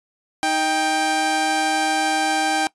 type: tone pair together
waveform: sawtooth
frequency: 312.7 / 788 Hz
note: D#4 / G5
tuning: +9 / +9 cents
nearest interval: octave + major third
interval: 1600 cents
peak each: -21 / -15 dBFS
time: 0.43-2.67 s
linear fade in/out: 0 ms
effects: noise-tail reverb RT60 0.1 s tail -20 dB re dry + resampled to 24000 Hz